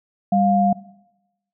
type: tone pair together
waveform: sine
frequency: 197.55 / 704 Hz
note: G3 / F5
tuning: +14 / +14 cents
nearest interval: octave + minor seventh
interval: 2200 cents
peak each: -17 dBFS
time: 0.32-0.73 s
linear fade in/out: 5 ms
effects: noise-tail reverb RT60 0.9 s tail -19 dB re dry